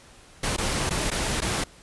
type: noise with dropouts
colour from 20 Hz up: pink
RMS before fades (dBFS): -26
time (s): 0.43-1.64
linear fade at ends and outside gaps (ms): 5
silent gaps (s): 0.565-0.581 / 0.895-0.906 / 1.104-1.114 / 1.406-1.418
effects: pink hiss -51 dBFS RMS until 1.82 s + resampled to 24000 Hz